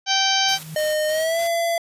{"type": "harmonic tone", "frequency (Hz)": 777, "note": "G5", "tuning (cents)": -16, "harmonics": [1, 2, 3, 4, 5, 6, 7, 8], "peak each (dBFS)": [-23, -26, -28, -22, -27, -25, -28, -27], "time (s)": [0.06, 0.59], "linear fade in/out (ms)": 50}
{"type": "tone with exponential growth", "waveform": "sine", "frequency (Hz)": 157.4, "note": "D#3", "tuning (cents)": 20, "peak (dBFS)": -29, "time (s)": [0.3, 0.75], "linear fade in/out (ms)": 5, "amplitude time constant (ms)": 96}
{"type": "noise with tremolo", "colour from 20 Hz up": "white", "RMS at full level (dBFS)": -36, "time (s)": [0.48, 1.48], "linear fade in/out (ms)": 10, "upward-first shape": "square", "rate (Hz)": 3.3, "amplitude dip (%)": 50}
{"type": "tone with pitch glide", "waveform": "square", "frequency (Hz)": [613, 676.2], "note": ["D#5", "E5"], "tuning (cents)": [-26, 44], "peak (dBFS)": -20, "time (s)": [0.76, 1.78], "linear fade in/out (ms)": 2, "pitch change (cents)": 170, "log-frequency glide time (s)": [1.08, 1.41]}
{"effects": ["resampled to 32000 Hz"]}